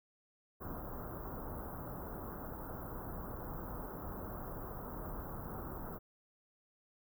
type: band-stop noise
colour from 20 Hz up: pink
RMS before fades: -44 dBFS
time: 0.6-5.99 s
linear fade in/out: 20 ms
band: 1400 to 14000 Hz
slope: 48 dB/octave
effects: none